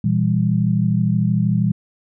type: chord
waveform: sine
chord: E diminished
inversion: second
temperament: just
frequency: 118.67 / 164.81 / 197.78 Hz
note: Bb2 / E3 / G3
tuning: +31 / 0 / +16 cents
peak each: -19 dBFS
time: 0.04-1.72 s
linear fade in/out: 5 ms
effects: none